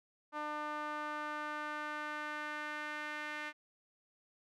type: tone with band-pass filter sweep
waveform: sawtooth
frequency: 300 Hz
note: D4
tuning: 37 cents sharp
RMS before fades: -41 dBFS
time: 0.32-3.53 s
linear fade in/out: 50 ms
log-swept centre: 1100 to 1900 Hz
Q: 2.2
effects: none